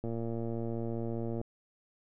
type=click train; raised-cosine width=2 ms; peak=-24 dBFS; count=159; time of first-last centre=0.04-1.414 s; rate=115 Hz; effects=none